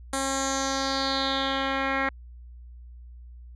10% pulse tone with low-pass filter sweep, 270 Hz, C#4, 45 cents flat, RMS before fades -27 dBFS, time 0.13-2.09 s, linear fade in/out 2 ms, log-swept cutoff 8800 to 2100 Hz, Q 4.3, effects added 60 Hz sine -42 dBFS peak until 3.55 s

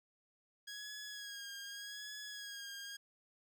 15% pulse tone with vibrato, 1652 Hz, G#6, 10 cents flat, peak -39 dBFS, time 0.67-2.97 s, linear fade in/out 10 ms, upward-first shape sine, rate 0.84 Hz, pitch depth 42 cents each way, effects none

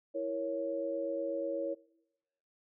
sine chord, A# diminished, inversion second, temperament equal, 329.6 / 466.2 / 554.4 Hz, E4 / A#4 / C#5, 0 / 0 / 0 cents, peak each -39 / -40 / -34 dBFS, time 0.14-1.75 s, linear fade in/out 20 ms, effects noise-tail reverb RT60 0.9 s tail -22 dB re dry

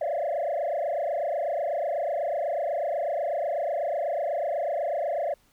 sine tone with frequency modulation, 629 Hz, D#5, 19 cents sharp, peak -23 dBFS, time 0.01-5.34 s, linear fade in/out 5 ms, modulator 28.1 Hz, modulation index 2.7, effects tanh soft clip ceiling -23 dBFS + pink hiss -64 dBFS RMS until 5.52 s

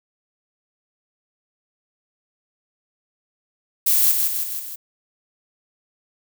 violet noise with echo, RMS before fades -17 dBFS, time 3.86-4.12 s, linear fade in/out 10 ms, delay 160 ms, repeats 4, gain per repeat -4 dB, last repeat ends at 4.76 s, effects none

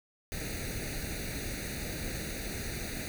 pink noise with comb filter, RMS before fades -37 dBFS, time 0.32-3.08 s, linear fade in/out 0 ms, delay 0.47 ms, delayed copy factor +0.85, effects none

